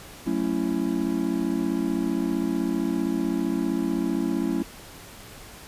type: chord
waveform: triangle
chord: F# minor seventh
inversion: none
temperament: just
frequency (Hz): 185 / 222 / 277.5 / 333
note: F#3 / A3 / C#4 / E4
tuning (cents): 0 / +16 / +2 / +18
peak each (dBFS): -29 / -27 / -25 / -26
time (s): 0.26-4.63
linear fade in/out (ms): 10
effects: pink hiss -44 dBFS RMS until 5.67 s + resampled to 32000 Hz